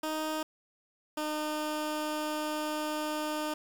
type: tone pair in turn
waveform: 15% pulse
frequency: 311.1 / 304.7 Hz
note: D#4 / D#4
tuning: 0 / -36 cents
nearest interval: unison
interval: 36 cents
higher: first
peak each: -25 dBFS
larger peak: neither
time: 0.03-0.43 / 1.17-3.54 s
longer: second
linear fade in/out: 5 ms
effects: 9-bit